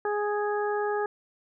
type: harmonic tone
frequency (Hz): 415.3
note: G#4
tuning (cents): 0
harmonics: 1 / 2 / 3 / 4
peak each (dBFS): -27 / -31 / -36 / -36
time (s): 0.05-1.06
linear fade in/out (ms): 2
effects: none